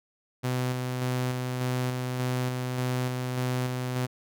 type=tone with tremolo; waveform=sawtooth; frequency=126.4 Hz; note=B2; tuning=41 cents sharp; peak=-22 dBFS; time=0.43-4.07 s; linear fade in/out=20 ms; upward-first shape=square; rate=1.7 Hz; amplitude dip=30%; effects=none